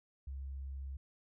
sine tone, 67.7 Hz, C#2, 40 cents flat, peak -40 dBFS, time 0.27-0.97 s, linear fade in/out 5 ms, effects none

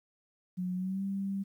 sine tone with pitch glide, 181.8 to 195.98 Hz, F#3 to G3, -30 to 0 cents, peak -31 dBFS, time 0.57-1.44 s, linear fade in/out 20 ms, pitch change +130 cents, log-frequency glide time 0.75-1.03 s, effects 11-bit

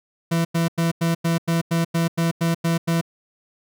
40% pulse tone bursts, 166.8 Hz, E3, 21 cents sharp, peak -17 dBFS, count 12, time 0.31-3.013 s, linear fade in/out 10 ms, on 140 ms, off 93 ms, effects none

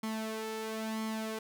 sawtooth tone with flanger, 220 Hz, A3, in tune, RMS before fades -37 dBFS, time 0.03-1.39 s, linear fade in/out 5 ms, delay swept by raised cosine 0.93 to 2.33 ms, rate 1 Hz, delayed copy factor +0.6, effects none

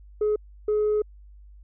sine tone bursts at uneven times, 423 Hz, G#4, 32 cents sharp, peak -18 dBFS, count 2, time 0.21-0.36 / 0.68-1.02 s, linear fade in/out 5 ms, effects tanh soft clip ceiling -18 dBFS + added 50 Hz sine -45 dBFS peak until 1.63 s

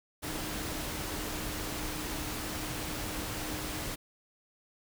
sine tone in noise, 306.3 Hz, D#4, 27 cents flat, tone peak -43 dBFS, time 0.22-3.96 s, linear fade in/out 20 ms, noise pink, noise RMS -37 dBFS, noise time 0.22-3.96 s, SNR -9 dB, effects none

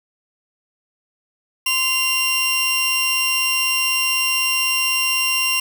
sawtooth tone pair together, 1040 / 2776 Hz, C6 / F7, -11 / -11 cents, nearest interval octave + perfect fourth, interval 1700 cents, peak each -23 / -14 dBFS, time 1.66-5.6 s, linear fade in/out 5 ms, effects none

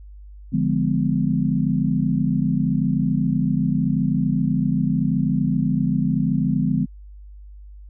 sine chord, D diminished seventh, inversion none, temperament equal with one note detuned, 146.83 / 174.61 / 207.7 / 252.9 Hz, D3 / F3 / Ab3 / Cb4, 0 / 0 / 0 / +41 cents, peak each -23 dBFS, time 0.52-6.86 s, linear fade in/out 20 ms, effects added 50 Hz sine -38 dBFS peak until 7.89 s

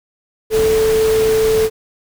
sine tone in noise, 440 Hz, A4, in tune, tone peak -11 dBFS, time 0.5-1.7 s, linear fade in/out 50 ms, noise pink, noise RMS -24 dBFS, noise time 0.5-1.7 s, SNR +10 dB, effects none

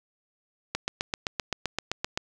click train, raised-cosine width 0.2 ms, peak -10 dBFS, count 12, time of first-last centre 0.75-2.175 s, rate 7.72 Hz, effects none

